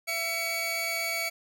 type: tone pair together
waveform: sawtooth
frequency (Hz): 670 / 2254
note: E5 / C#7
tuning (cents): +28 / +28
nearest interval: octave + major sixth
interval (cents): 2100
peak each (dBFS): -31 / -26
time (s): 0.07-1.3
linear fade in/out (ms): 20
effects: none